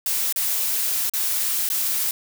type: noise with dropouts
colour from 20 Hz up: blue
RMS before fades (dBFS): -23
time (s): 0.06-2.11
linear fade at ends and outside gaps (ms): 2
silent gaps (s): 0.326-0.36 / 1.097-1.136 / 1.69-1.7
effects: none